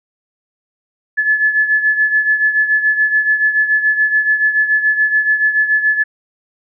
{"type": "beating tone pair", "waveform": "sine", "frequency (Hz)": [1720, 1727], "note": ["A6", "A6"], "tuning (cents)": [-40, -33], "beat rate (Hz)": 7, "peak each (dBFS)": [-12, -18], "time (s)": [1.17, 6.04], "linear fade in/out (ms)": 20, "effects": []}